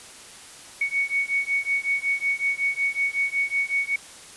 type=beating tone pair; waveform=sine; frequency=2226 / 2231.4 Hz; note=C#7 / C#7; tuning=+7 / +11 cents; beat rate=5.4 Hz; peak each=-25 / -25 dBFS; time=0.81-3.96 s; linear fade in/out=5 ms; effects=white hiss -44 dBFS RMS until 4.36 s + resampled to 24000 Hz